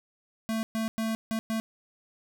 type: tone bursts at uneven times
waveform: square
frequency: 222.7 Hz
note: A3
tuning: 21 cents sharp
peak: -28 dBFS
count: 5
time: 0.49-0.63 / 0.75-0.88 / 0.98-1.15 / 1.31-1.39 / 1.5-1.6 s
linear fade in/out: 0 ms
effects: none